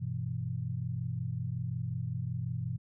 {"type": "chord", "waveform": "sine", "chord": "E minor", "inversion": "first", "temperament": "equal", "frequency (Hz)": [98, 123.47, 164.81], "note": ["G2", "B2", "E3"], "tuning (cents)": [0, 0, 0], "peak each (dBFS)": [-39, -34, -39], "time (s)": [0, 2.78], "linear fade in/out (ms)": 20, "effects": []}